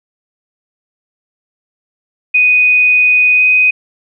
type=tone with pitch glide; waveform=sine; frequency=2489 to 2503 Hz; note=D#7 to D#7; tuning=0 to +10 cents; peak=-6 dBFS; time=2.34-3.71 s; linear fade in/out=10 ms; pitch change=+10 cents; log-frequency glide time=3.35-3.42 s; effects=none